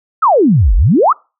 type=exponential two-way sweep; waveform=sine; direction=down then up; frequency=1396.9 to 39.83 to 1396.9 Hz; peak=-6 dBFS; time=0.22-1.13 s; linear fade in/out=10 ms; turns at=0.75 s; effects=noise-tail reverb RT60 0.3 s tail -26 dB re dry